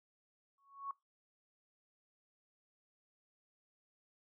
sine tone with exponential growth, 1108.7 Hz, C#6, in tune, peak -36 dBFS, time 0.58-0.91 s, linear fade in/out 2 ms, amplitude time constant 70 ms, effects noise-tail reverb RT60 0.2 s tail -22 dB re dry

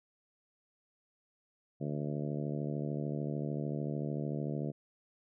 harmonic tone, 73.42 Hz, D2, in tune, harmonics 2 / 3 / 4 / 5 / 6 / 7 / 8 / 9, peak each -36 / -40 / -42 / -44 / -46 / -47 / -48 / -49 dBFS, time 1.8-4.72 s, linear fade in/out 20 ms, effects none

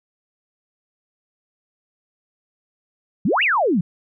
sine exponential two-way sweep, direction up then down, 155.56 to 2923 to 155.56 Hz, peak -15 dBFS, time 3.25-3.81 s, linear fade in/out 5 ms, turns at 3.43 s, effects none

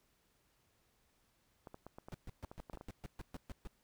clicks, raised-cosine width 1 ms, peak -35 dBFS, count 12, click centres 1.672 / 1.744 / 1.866 / 1.985 / 2.085 / 2.445 / 2.515 / 2.599 / 2.698 / 2.735 / 2.773 / 2.811 s
brown noise bursts, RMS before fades -45 dBFS, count 11, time 2.12-3.673 s, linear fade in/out 0 ms, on 23 ms, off 130 ms
effects pink hiss -75 dBFS RMS until 3.83 s

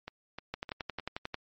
two click trains, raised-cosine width 0.3 ms, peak -24 / -19 dBFS, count 4 / 10, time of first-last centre 0.08-0.997 / 0.54-1.344 s, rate 3.27 / 11.2 Hz, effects MP3 32 kbps

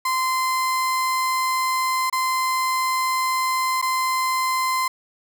35% pulse tone with dropouts, 1036 Hz, C6, 17 cents flat, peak -18 dBFS, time 0.05-4.88 s, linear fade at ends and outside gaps 5 ms, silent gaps 2.099-2.126 / 3.816-3.824 s, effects none

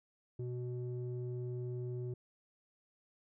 square tone with low-pass filter, 123.47 Hz, B2, in tune, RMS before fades -40 dBFS, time 0.39-2.14 s, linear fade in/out 5 ms, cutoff 320 Hz, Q 2.9, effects none

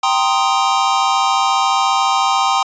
square chord, C minor seventh, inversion second, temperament equal, 784 / 932.3 / 1046.5 / 1244.5 Hz, G5 / Bb5 / C6 / Eb6, 0 / 0 / 0 / 0 cents, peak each -18 / -21 / -19 / -20 dBFS, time 0.03-2.63 s, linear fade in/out 5 ms, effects resampled to 16000 Hz

